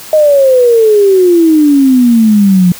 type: exponential sweep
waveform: sine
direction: down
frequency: 628 to 174.61 Hz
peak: -3 dBFS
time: 0.13-2.72 s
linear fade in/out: 2 ms
effects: white hiss -29 dBFS RMS until 2.79 s